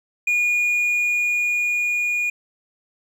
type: tone with level ramp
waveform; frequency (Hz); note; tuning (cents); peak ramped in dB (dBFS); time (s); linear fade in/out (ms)
triangle; 2440; D#7; -34; -15 to -18; 0.27-2.3; 5
effects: none